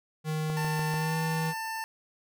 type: tone with pitch glide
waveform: square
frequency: 155.56 to 160.58 Hz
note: D#3 to E3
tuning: 0 to -45 cents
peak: -29 dBFS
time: 0.24-1.54 s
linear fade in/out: 50 ms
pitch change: +55 cents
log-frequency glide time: 0.92-1.16 s
type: click train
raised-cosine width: 1 ms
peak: -25 dBFS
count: 4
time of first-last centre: 0.5-0.941 s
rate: 6.81 Hz
type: tone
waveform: 25% pulse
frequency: 891 Hz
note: A5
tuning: 22 cents sharp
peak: -29 dBFS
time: 0.57-1.84 s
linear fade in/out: 0 ms
effects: none